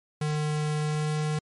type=tone with pitch glide; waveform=square; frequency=151.4 to 152.45 Hz; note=D#3 to D#3; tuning=-47 to -35 cents; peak=-26 dBFS; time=0.21-1.39 s; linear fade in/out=5 ms; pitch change=+12 cents; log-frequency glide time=0.8-1.11 s; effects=MP3 48 kbps